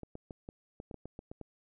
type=clicks; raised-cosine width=2 ms; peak=-30 dBFS; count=11; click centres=0.033 / 0.154 / 0.308 / 0.489 / 0.801 / 0.912 / 0.943 / 1.056 / 1.191 / 1.315 / 1.413 s; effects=none